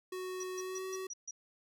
square tone with pitch glide, 370 to 377.3 Hz, F#4 to F#4, 0 to +34 cents, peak -39 dBFS, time 0.12-1.07 s, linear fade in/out 5 ms, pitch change +34 cents, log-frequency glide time 0.58-0.85 s
sine tone bursts, 5810 Hz, F#8, 32 cents flat, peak -40 dBFS, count 6, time 0.4-1.31 s, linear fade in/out 5 ms, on 35 ms, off 140 ms
effects none

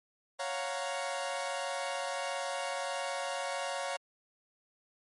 sawtooth chord, Gb major seventh, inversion second, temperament equal, 554.4 / 698.5 / 740 / 932.3 Hz, Db5 / F5 / Gb5 / Bb5, 0 / 0 / 0 / 0 cents, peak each -33 / -36 / -38 / -37 dBFS, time 0.39-3.97 s, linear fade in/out 10 ms, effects MP3 48 kbps

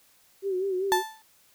sine tone with vibrato, 379.9 Hz, F#4, 46 cents sharp, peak -25 dBFS, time 0.42-1.03 s, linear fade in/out 50 ms, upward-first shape sine, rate 5.1 Hz, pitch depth 75 cents each way
35% pulse tone with exponential decay, 880 Hz, A5, in tune, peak -16 dBFS, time 0.92-1.22 s, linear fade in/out 0 ms, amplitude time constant 65 ms
effects white hiss -61 dBFS RMS until 1.54 s

